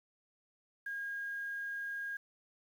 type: tone with quantisation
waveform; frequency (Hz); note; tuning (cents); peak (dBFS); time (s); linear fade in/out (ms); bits
sine; 1627; G#6; -36; -37; 0.86-2.17; 5; 10
effects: none